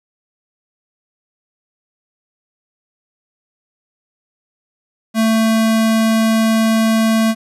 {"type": "tone", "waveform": "square", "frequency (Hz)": 222.7, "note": "A3", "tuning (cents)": 21, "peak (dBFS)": -12, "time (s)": [5.14, 7.35], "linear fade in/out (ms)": 50, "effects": ["resampled to 32000 Hz", "8-bit"]}